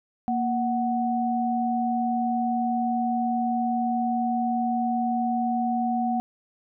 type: tone pair together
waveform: sine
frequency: 234.4 / 742.5 Hz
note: A#3 / F#5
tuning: +10 / +6 cents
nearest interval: octave + minor sixth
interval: 1996 cents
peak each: -25 dBFS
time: 0.28-6.2 s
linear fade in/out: 0 ms
effects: none